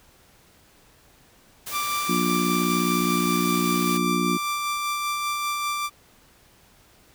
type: noise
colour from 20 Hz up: white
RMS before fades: -34 dBFS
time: 1.66-3.98 s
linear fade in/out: 10 ms
type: tone with tremolo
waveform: sawtooth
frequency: 1177 Hz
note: D6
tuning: 3 cents sharp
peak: -20 dBFS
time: 1.71-5.9 s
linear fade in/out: 50 ms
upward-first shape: sine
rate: 5.1 Hz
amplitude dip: 25%
type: harmonic tone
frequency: 59.5 Hz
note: A#1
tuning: 36 cents sharp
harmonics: 3 / 4 / 5 / 6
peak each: -26 / -27 / -28 / -29 dBFS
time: 2.08-4.38 s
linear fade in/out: 20 ms
effects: pink hiss -56 dBFS RMS until 7.14 s